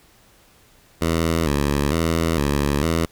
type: tone with vibrato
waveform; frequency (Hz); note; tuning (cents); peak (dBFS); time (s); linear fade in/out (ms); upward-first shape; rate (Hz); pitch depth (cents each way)
10% pulse; 76.8; D#2; -22; -10; 1.01-3.06; 10; square; 1.1; 120
effects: pink hiss -54 dBFS RMS until 3.11 s